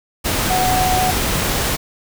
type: tone in noise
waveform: sine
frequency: 740 Hz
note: F#5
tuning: in tune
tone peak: -16 dBFS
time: 0.49-1.12 s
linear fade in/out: 20 ms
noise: pink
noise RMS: -19 dBFS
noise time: 0.24-1.77 s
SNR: 0 dB
effects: none